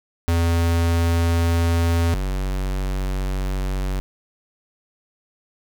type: tone pair in turn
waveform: square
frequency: 84.3 / 47.31 Hz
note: E2 / F#1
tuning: +39 / +39 cents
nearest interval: minor seventh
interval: 1000 cents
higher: first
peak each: -17 / -22 dBFS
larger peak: first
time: 0.28-2.14 / 2.14-4 s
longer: neither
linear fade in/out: 0 ms
effects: none